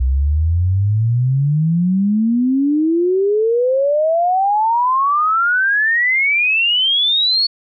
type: exponential sweep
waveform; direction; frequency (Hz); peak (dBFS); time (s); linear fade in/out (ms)
sine; up; 62.2 to 4435; -12; 0-7.47; 10
effects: none